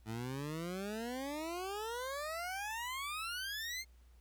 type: exponential sweep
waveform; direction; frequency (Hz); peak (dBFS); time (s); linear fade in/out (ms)
20% pulse; up; 107 to 2148; -34; 0.05-3.85; 50
effects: added 60 Hz sine -59 dBFS peak until 4.2 s + pink hiss -73 dBFS RMS until 4.2 s